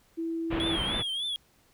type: tone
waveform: sine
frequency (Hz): 329.6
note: E4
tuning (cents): 0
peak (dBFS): -29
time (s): 0.17-0.77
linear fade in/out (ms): 20
type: low-pass noise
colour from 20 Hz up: pink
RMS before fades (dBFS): -33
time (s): 0.5-1.03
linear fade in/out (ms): 20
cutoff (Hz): 3300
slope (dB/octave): 48
type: tone with vibrato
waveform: triangle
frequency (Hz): 3322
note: G#7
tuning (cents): 0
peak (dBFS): -28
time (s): 0.6-1.36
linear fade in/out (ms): 0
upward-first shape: triangle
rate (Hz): 3.4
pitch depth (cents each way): 130
effects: pink hiss -64 dBFS RMS until 1.73 s